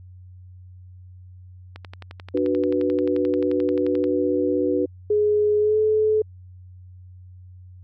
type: click train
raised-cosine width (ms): 0.3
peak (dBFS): -22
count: 27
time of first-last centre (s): 1.76-4.041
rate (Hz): 11.4
type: chord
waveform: sine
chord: B minor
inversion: first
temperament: equal with one note detuned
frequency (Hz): 293.7 / 370 / 491.9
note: D4 / F#4 / B4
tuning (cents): 0 / 0 / -7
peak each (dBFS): -23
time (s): 2.34-4.86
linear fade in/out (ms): 10
type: tone with pitch glide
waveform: sine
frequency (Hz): 419.2 to 431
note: G#4 to A4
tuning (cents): +16 to -36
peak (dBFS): -16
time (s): 5.1-6.22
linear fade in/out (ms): 5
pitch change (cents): +48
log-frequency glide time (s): 5.59-5.78
effects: added 91 Hz sine -41 dBFS peak until 7.83 s